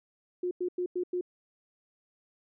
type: tone bursts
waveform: sine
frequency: 359 Hz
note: F4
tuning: 48 cents sharp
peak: -28 dBFS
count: 5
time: 0.43-1.211 s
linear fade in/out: 5 ms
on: 81 ms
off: 94 ms
effects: none